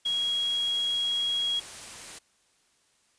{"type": "tone in noise", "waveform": "sine", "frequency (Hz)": 3300, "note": "G#7", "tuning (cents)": -12, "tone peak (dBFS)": -25, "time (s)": [0.05, 1.6], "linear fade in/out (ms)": 10, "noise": "white", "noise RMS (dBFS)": -42, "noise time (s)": [0.05, 2.19], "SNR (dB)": 14, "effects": ["white hiss -67 dBFS RMS until 3.18 s", "resampled to 22050 Hz"]}